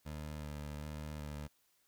20% pulse tone with vibrato, 74.9 Hz, D2, 35 cents sharp, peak -37 dBFS, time 0.05-1.48 s, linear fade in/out 20 ms, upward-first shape square, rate 1.3 Hz, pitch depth 22 cents each way, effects white hiss -74 dBFS RMS until 1.87 s

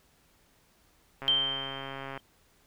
click train, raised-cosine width 0.5 ms, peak -24 dBFS, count 131, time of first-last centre 1.22-2.176 s, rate 136 Hz
sine tone with exponential decay, 3136 Hz, G7, in tune, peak -20 dBFS, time 1.28-2.2 s, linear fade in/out 0 ms, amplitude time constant 200 ms
effects pink hiss -65 dBFS RMS until 2.66 s

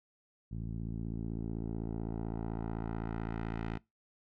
10% pulse tone with low-pass filter sweep, 55.8 Hz, A1, 25 cents sharp, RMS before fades -38 dBFS, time 0.51-3.78 s, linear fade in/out 10 ms, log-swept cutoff 160 to 2500 Hz, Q 0.97, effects noise-tail reverb RT60 0.2 s tail -22 dB re dry

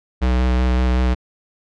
square tone with vibrato, 62.6 Hz, B1, 24 cents sharp, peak -15 dBFS, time 0.21-1.15 s, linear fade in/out 20 ms, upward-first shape square, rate 5.3 Hz, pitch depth 12 cents each way, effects low-pass 4000 Hz 12 dB/octave

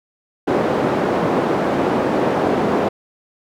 white band-pass noise, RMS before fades -18 dBFS, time 0.47-2.89 s, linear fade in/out 10 ms, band 190 to 580 Hz, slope 12 dB/octave, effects none

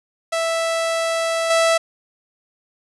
sawtooth tone with level steps, 659 Hz, E5, 1 cent flat, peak -15 / -10 dBFS, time 0.32-1.78 s, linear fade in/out 10 ms, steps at 1.5 s, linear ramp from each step 5 ms, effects resampled to 24000 Hz + 7-bit

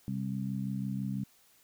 harmonic tone, 66 Hz, C2, 16 cents sharp, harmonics 2 / 3 / 4, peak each -36 / -34 / -42 dBFS, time 0.08-1.24 s, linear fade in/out 0 ms, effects white hiss -64 dBFS RMS until 1.63 s

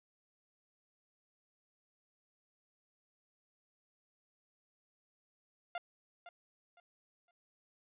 sawtooth tone with echo, 698.5 Hz, F5, in tune, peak -33 dBFS, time 5.75-5.78 s, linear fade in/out 2 ms, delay 510 ms, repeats 3, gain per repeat -12 dB, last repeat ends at 7.31 s, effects resampled to 8000 Hz

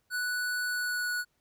square tone with pitch glide, 1480 to 1468.1 Hz, F#6 to F#6, 0 to -14 cents, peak -30 dBFS, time 0.1-1.25 s, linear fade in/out 50 ms, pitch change -14 cents, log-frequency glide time 0.66-1.11 s, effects pink hiss -75 dBFS RMS until 1.4 s

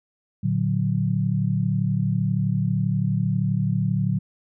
sine chord, Bb augmented, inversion none, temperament equal with one note detuned, 114.41 / 146.83 / 185 Hz, Bb2 / D3 / F#3, -32 / 0 / 0 cents, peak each -24 dBFS, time 0.43-4.19 s, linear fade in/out 10 ms, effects none

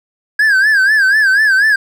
triangle tone with vibrato, 1638 Hz, G#6, 24 cents flat, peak -6 dBFS, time 0.39-1.76 s, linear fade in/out 5 ms, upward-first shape sine, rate 4.1 Hz, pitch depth 130 cents each way, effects none

